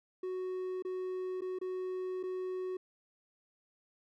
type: tone with dropouts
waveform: triangle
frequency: 370 Hz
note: F#4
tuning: in tune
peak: -33 dBFS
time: 0.23-2.77 s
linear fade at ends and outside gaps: 5 ms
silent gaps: 0.824-0.849 / 1.409-1.418 / 1.588-1.613 / 2.23-2.235 s
effects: none